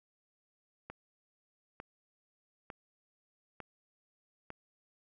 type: click train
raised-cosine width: 0.5 ms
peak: -28 dBFS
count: 5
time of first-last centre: 0.9-4.504 s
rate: 1.11 Hz
effects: none